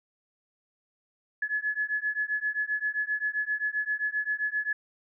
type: beating tone pair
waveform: sine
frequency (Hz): 1702 / 1709.6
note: G#6 / G#6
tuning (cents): +42 / +50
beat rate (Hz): 7.6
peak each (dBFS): -30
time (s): 1.42-4.73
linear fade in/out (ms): 5
effects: none